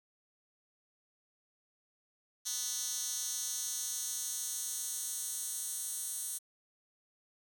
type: tone with high-pass filter sweep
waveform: 10% pulse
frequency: 246.9 Hz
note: B3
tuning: in tune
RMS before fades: -38 dBFS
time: 2.45-6.39 s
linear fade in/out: 20 ms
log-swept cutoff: 5700 to 8600 Hz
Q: 2
effects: none